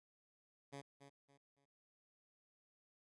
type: tone with echo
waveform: 10% pulse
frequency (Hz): 140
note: C#3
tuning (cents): +18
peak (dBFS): -40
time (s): 0.72-0.82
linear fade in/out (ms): 20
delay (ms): 280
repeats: 3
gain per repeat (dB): -10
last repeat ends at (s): 1.66
effects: resampled to 24000 Hz